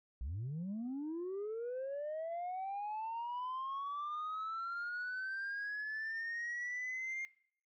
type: linear sweep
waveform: sine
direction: up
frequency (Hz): 54.6 to 2124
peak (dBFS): -36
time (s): 0.21-7.25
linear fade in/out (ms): 0
effects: noise-tail reverb RT60 0.6 s tail -21 dB re dry + tanh soft clip ceiling -36 dBFS